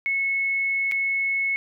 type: tone with dropouts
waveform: sine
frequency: 2194 Hz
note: C#7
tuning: 18 cents flat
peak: -21 dBFS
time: 0.06-1.56 s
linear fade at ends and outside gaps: 0 ms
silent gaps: 0.914-0.92 s
effects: none